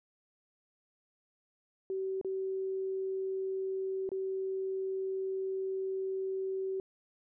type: tone with dropouts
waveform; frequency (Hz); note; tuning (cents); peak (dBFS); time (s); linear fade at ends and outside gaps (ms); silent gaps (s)
sine; 382.1; G4; -44; -32; 1.9-6.8; 1; 2.213-2.247 / 4.091-4.117
effects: none